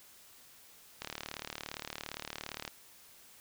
click train, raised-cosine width 0.2 ms, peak -21 dBFS, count 63, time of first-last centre 1.02-2.678 s, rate 37.4 Hz, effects white hiss -58 dBFS RMS until 3.4 s

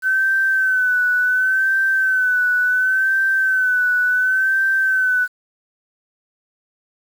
sine tone with vibrato, 1521 Hz, F#6, 47 cents sharp, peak -14 dBFS, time 0.02-5.28 s, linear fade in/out 50 ms, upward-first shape sine, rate 0.7 Hz, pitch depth 46 cents each way, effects 7-bit

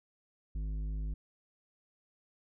sine tone with tanh clipping, 51.91 Hz, G#1, in tune, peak -35 dBFS, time 0.55-1.14 s, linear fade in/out 5 ms, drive 10 dB, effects none

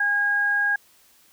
sine tone pair together, 818 / 1633.5 Hz, G#5 / G#6, -26 / -29 cents, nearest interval octave, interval 1197 cents, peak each -31 / -19 dBFS, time 0-0.76 s, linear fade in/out 5 ms, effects white hiss -57 dBFS RMS until 1.32 s

